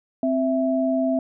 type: tone pair together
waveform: sine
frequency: 261.6 / 659.2 Hz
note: C4 / E5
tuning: 0 / 0 cents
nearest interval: octave + major third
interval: 1600 cents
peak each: -21 / -22 dBFS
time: 0.23-1.19 s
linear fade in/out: 2 ms
effects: none